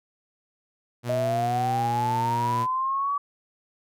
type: tone with pitch glide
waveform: sawtooth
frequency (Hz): 121 to 118.58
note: B2 to A#2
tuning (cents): -35 to +30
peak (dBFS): -24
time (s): 1.03-2.67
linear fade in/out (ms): 50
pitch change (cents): -35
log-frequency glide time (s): 1.79-1.88
type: linear sweep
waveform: sine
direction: up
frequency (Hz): 622.3 to 1146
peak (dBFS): -23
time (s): 1.09-3.18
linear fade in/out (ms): 5
effects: none